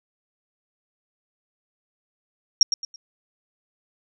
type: tone with echo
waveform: sine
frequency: 5588 Hz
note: F8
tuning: in tune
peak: -9 dBFS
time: 2.61-2.63 s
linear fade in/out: 2 ms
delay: 110 ms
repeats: 3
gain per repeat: -10 dB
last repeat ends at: 2.96 s
effects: none